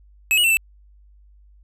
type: tone with pitch steps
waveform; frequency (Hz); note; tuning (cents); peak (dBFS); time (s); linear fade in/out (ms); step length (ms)
square; 2578 / 2906 / 2692 / 2649; E7 / F#7 / E7 / E7; -39 / -32 / +36 / +8; -15; 0.31-0.57; 0; 65
effects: added 50 Hz sine -48 dBFS peak until 1.63 s